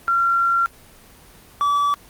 sine / triangle tone pair in turn, 1372 / 1150.6 Hz, F6 / D6, -31 / -36 cents, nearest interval minor third, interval 305 cents, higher first, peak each -15 / -14 dBFS, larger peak second, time 0.08-0.66 / 1.61-1.94 s, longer first, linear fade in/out 0 ms, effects pink hiss -47 dBFS RMS until 2.09 s + Opus 24 kbps

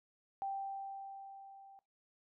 sine tone with level ramp, 784 Hz, G5, in tune, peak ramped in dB -35 to -55 dBFS, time 0.42-1.79 s, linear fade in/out 0 ms, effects noise-tail reverb RT60 0.2 s tail -19 dB re dry

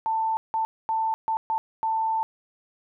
sine tone bursts at uneven times, 889 Hz, A5, 18 cents sharp, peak -22 dBFS, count 6, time 0.06-0.37 / 0.54-0.65 / 0.89-1.14 / 1.28-1.37 / 1.5-1.58 / 1.83-2.23 s, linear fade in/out 0 ms, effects none

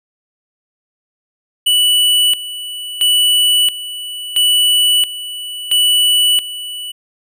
square tone with tremolo, 2960 Hz, F#7, in tune, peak -10 dBFS, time 1.66-6.92 s, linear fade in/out 10 ms, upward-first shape square, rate 0.74 Hz, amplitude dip 80%, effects none

